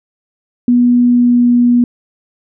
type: tone with pitch glide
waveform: sine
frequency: 243.6 to 242.1 Hz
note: B3 to B3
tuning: -24 to -34 cents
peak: -6 dBFS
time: 0.68-1.84 s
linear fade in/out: 2 ms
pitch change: -10 cents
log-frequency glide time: 1.06-1.46 s
effects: none

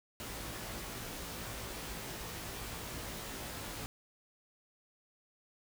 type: noise with comb filter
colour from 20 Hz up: pink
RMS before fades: -43 dBFS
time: 0.2-3.86 s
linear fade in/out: 0 ms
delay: 18 ms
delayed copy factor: +0.75
effects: none

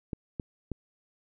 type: clicks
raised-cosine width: 3 ms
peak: -20 dBFS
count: 3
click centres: 0.132 / 0.398 / 0.717 s
effects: none

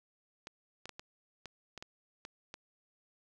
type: clicks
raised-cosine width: 0.2 ms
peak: -27 dBFS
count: 9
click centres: 0.471 / 0.856 / 0.893 / 0.995 / 1.457 / 1.777 / 1.825 / 2.251 / 2.541 s
effects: 10-bit

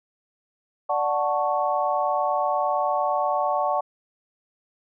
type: chord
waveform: sine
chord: D major seventh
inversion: none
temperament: equal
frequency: 587.3 / 740 / 880 / 1108.7 Hz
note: D5 / F#5 / A5 / C#6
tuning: 0 / 0 / 0 / 0 cents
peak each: -26 / -25 / -27 / -27 dBFS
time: 0.89-3.81 s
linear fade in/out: 10 ms
effects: none

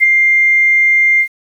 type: tone with ADSR envelope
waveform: sine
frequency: 2100 Hz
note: C7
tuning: 6 cents sharp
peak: -3 dBFS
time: 0-1.28 s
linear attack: 33 ms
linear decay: 11 ms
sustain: -4 dB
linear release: 77 ms
effects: 7-bit

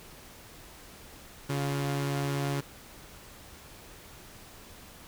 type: tone pair together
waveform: sawtooth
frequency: 140.4 / 352.8 Hz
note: C#3 / F4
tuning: +22 / +18 cents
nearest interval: octave + major third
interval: 1596 cents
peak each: -25 / -34 dBFS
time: 1.49-2.61 s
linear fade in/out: 10 ms
effects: pink hiss -50 dBFS RMS until 5.07 s

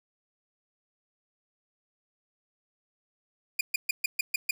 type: tone bursts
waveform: sawtooth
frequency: 2430 Hz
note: D#7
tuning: 42 cents flat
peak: -20 dBFS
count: 7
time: 3.59-4.51 s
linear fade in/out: 5 ms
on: 20 ms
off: 130 ms
effects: none

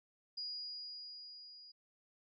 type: tone with level ramp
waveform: sine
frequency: 4885 Hz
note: D#8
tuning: 33 cents flat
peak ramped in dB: -39 to -54 dBFS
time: 0.37-1.72 s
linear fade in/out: 10 ms
effects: AAC 48 kbps

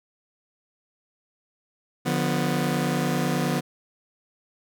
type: chord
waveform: sawtooth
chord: B diminished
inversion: first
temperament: just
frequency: 148.16 / 177.8 / 246.9 Hz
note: D3 / F3 / B3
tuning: +16 / +31 / 0 cents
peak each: -23 dBFS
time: 2.05-3.61 s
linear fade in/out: 20 ms
effects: none

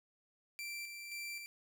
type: tone with tremolo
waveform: sawtooth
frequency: 2349 Hz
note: D7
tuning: in tune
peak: -38 dBFS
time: 0.59-1.46 s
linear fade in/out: 0 ms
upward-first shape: square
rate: 1.9 Hz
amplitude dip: 40%
effects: none

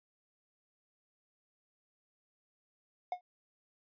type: tone with exponential decay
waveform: triangle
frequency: 722 Hz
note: F#5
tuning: 43 cents flat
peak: -27 dBFS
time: 3.12-3.21 s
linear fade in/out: 2 ms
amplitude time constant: 19 ms
effects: resampled to 11025 Hz

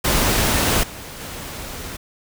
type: noise with level steps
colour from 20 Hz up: pink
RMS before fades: -18 / -35 / -32 dBFS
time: 0.04-1.97 s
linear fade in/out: 10 ms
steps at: 0.83 / 1.2 s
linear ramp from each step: 5 ms
effects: none

